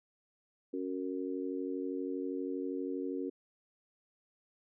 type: harmonic tone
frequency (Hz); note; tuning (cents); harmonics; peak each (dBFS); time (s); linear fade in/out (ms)
92.5; F#2; 0; 3 / 4 / 5; -37 / -39 / -41; 0.73-3.3; 10
effects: none